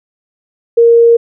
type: tone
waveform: sine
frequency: 466.2 Hz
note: A#4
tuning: in tune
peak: -3 dBFS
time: 0.77-1.17 s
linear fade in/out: 10 ms
effects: none